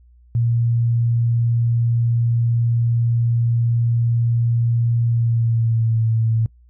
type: tone with pitch glide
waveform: sine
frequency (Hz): 117.4 to 112.75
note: A#2 to A2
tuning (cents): +13 to +43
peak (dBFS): -15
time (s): 0.35-6.46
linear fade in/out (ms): 0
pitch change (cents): -70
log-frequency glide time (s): 5.06-6.01
effects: noise-tail reverb RT60 0.1 s tail -21 dB re dry + added 60 Hz sine -47 dBFS peak until 6.69 s